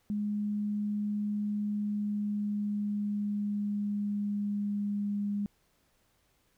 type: tone with pitch glide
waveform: sine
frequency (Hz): 207.7 to 203.8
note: G#3 to G#3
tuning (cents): 0 to -32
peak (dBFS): -29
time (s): 0.1-5.46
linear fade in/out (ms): 0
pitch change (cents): -32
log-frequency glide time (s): 1.68-5.28
effects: pink hiss -71 dBFS RMS until 6.57 s